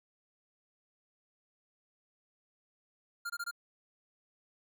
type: tone bursts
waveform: square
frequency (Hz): 1402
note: F6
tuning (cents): +6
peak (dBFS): -36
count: 4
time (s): 3.25-3.512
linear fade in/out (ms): 10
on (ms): 49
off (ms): 22
effects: none